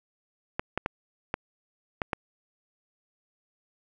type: clicks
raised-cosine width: 0.5 ms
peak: -12 dBFS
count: 6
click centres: 0.595 / 0.776 / 0.861 / 1.341 / 2.018 / 2.132 s
effects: none